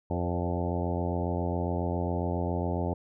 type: harmonic tone with a mistuned harmonic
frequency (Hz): 87.3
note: F2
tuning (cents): 0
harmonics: 1 / 2 / 3 / 4 / 5 / 6 / 7 / 8 / 9 / 10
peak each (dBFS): -31 / -34 / -36 / -37 / -38 / -39 / -39 / -40 / -41 / -41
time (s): 0.1-2.94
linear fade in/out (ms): 5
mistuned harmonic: 6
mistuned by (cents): +31
effects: none